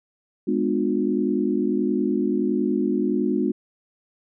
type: chord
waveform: sine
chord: G# diminished seventh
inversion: none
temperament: just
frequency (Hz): 207.7 / 249.2 / 299 / 358.8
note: G#3 / B3 / D4 / F4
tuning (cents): 0 / +16 / +31 / +47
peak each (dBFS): -25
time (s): 0.47-3.52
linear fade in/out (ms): 10
effects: none